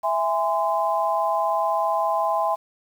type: chord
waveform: sine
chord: E augmented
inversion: none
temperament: just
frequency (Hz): 659.3 / 824.1 / 1030.1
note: E5 / G#5 / B#5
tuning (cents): 0 / -14 / -27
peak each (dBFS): -24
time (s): 0.03-2.56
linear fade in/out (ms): 20
effects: 8-bit